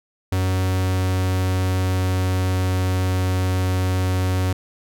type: tone with pitch glide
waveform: 45% pulse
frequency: 93.2 to 92.61 Hz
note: F#2 to F#2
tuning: +13 to +2 cents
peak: -18 dBFS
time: 0.32-4.53 s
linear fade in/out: 5 ms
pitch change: -11 cents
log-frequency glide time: 0.64-3.27 s
effects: none